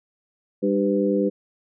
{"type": "harmonic tone with a mistuned harmonic", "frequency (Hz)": 100, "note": "G2", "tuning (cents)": 35, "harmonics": [2, 3, 4, 5], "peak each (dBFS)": [-23, -24, -24, -24], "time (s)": [0.62, 1.3], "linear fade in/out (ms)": 20, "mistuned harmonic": 4, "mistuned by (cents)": -43, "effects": []}